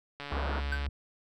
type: click train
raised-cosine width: 0.3 ms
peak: -24 dBFS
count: 96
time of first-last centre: 0.2-0.864 s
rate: 143 Hz
type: band-pass noise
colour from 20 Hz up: white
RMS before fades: -37 dBFS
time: 0.3-0.61 s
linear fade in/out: 20 ms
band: 140 to 1500 Hz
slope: 48 dB/octave
type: tone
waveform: triangle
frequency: 68.4 Hz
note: C#2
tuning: 23 cents flat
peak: -29 dBFS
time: 0.32-0.89 s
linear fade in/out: 5 ms
type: tone with exponential decay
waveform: triangle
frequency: 1543 Hz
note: G6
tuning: 28 cents flat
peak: -26 dBFS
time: 0.72-0.86 s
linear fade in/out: 5 ms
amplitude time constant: 30 ms
effects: none